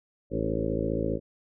harmonic tone with a mistuned harmonic, 55 Hz, A1, in tune, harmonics 1 / 2 / 3 / 4 / 5 / 6 / 7 / 8 / 9 / 10, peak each -35 / -35 / -35 / -35 / -35 / -35 / -35 / -35 / -35 / -35 dBFS, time 0.3-1.2 s, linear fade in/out 50 ms, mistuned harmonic 6, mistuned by -43 cents, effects none

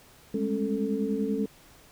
sine tone cluster, 202.6 / 212.8 / 272.5 / 442 Hz, G#3 / G#3 / C#4 / A4, -43 / +42 / -29 / +8 cents, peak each -31 dBFS, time 0.34-1.46 s, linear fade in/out 5 ms, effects pink hiss -55 dBFS RMS until 1.91 s

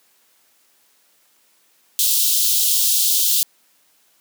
white high-pass noise, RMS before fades -17 dBFS, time 1.99-3.43 s, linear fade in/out 0 ms, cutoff 3100 Hz, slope 48 dB/octave, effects white hiss -59 dBFS RMS until 4.2 s + high-pass 200 Hz 12 dB/octave

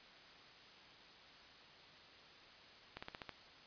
slowing click train, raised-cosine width 0.3 ms, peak -29 dBFS, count 6, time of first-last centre 2.97-3.293 s, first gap 55 ms, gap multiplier 1.08, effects white hiss -59 dBFS RMS until 3.66 s + resampled to 11025 Hz

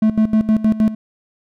triangle tone with tremolo, 217.7 Hz, A3, 18 cents flat, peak -8 dBFS, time 0.02-0.95 s, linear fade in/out 5 ms, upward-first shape square, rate 6.4 Hz, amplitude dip 80%, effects none

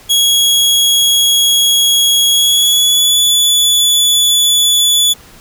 sawtooth tone with pitch glide, 3322 to 3449 Hz, G#7 to A7, 0 to -35 cents, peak -5 dBFS, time 0.09-5.14 s, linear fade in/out 20 ms, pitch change +65 cents, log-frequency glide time 2.31-3.21 s, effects pink hiss -40 dBFS RMS until 5.4 s

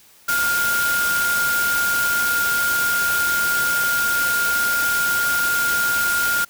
sine tone in noise, 1412 Hz, F6, 19 cents sharp, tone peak -18 dBFS, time 0.28-6.45 s, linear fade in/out 10 ms, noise white, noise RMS -25 dBFS, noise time 0.28-6.45 s, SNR +4 dB, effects white hiss -51 dBFS RMS until 6.49 s

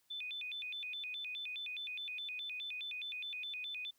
sine tone with vibrato, 2960 Hz, F#7, in tune, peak -40 dBFS, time 0.1-3.91 s, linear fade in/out 10 ms, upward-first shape square, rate 4.8 Hz, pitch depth 300 cents each way, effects white hiss -75 dBFS RMS until 3.98 s

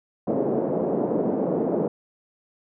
white band-pass noise, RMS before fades -24 dBFS, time 0.27-1.88 s, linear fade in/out 5 ms, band 170 to 550 Hz, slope 24 dB/octave, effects none

